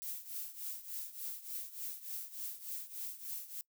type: noise with tremolo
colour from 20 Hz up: violet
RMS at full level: -40 dBFS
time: 0.02-3.61 s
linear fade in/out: 0 ms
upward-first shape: triangle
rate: 3.4 Hz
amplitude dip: 85%
effects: noise-tail reverb RT60 0.1 s tail -23 dB re dry